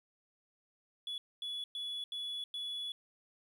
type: tone bursts at uneven times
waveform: sine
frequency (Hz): 3410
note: G#7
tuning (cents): +45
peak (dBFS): -35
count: 5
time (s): 1.07-1.18 / 1.42-1.64 / 1.75-2.04 / 2.12-2.44 / 2.54-2.92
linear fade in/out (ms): 2
effects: tanh soft clip ceiling -36 dBFS + 11-bit